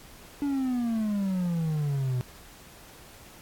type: exponential sweep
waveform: triangle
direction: down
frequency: 289.6 to 123 Hz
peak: -23 dBFS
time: 0.42-2.21 s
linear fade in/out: 0 ms
effects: pink hiss -50 dBFS RMS until 3.41 s + AAC 64 kbps